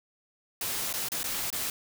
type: noise with dropouts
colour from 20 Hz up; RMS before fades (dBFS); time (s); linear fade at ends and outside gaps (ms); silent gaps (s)
white; -32; 0.61-1.7; 2; 0.928-0.938 / 1.086-1.118 / 1.232-1.241 / 1.503-1.527
effects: none